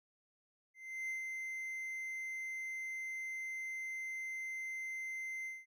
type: tone with ADSR envelope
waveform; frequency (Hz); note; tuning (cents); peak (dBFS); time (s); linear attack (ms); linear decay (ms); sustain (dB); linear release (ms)
triangle; 2076; C7; -14; -35; 0.74-5.66; 350; 120; -3; 200
effects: none